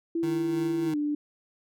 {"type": "tone with pitch glide", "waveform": "sine", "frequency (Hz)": [333.2, 295.1], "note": ["E4", "D4"], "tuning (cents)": [19, 8], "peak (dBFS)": -25, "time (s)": [0.15, 1.15], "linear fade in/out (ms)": 5, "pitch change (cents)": -211, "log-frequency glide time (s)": [0.86, 0.96]}
{"type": "tone with tremolo", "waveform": "25% pulse", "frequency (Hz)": 154.7, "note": "D#3", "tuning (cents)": -10, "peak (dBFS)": -29, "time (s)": [0.23, 0.94], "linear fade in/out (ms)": 2, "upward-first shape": "sine", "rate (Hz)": 3.3, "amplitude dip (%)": 35}
{"effects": []}